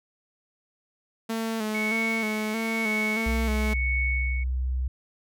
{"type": "tone with vibrato", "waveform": "sawtooth", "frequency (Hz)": 219.8, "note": "A3", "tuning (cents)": -2, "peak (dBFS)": -23, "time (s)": [1.29, 3.74], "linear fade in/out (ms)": 10, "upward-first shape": "square", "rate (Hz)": 1.6, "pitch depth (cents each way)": 40}
{"type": "tone with tremolo", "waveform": "sine", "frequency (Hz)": 2217, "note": "C#7", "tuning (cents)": 0, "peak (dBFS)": -25, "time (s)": [1.74, 4.44], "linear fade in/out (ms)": 10, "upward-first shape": "sine", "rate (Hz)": 1, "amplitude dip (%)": 70}
{"type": "tone with pitch glide", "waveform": "sine", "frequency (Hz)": [62.7, 63.83], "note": ["B1", "C2"], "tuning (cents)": [27, -42], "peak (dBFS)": -24, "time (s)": [3.26, 4.88], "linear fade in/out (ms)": 5, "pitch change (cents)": 31, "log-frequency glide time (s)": [3.59, 4.63]}
{"effects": []}